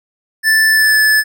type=tone with pitch glide; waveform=square; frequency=1760 to 1734.8 Hz; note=A6 to A6; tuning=0 to -25 cents; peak=-9 dBFS; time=0.43-1.24 s; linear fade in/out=50 ms; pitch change=-25 cents; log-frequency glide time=0.69-0.99 s; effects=none